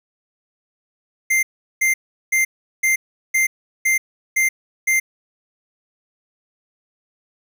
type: tone bursts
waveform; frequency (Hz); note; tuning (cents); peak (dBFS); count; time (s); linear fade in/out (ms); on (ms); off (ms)
square; 2093; C7; 0; -15; 8; 1.3-5; 10; 130; 380
effects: 8-bit